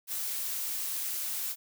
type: noise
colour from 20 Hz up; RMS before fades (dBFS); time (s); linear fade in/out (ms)
blue; -34; 0.07-1.56; 50
effects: none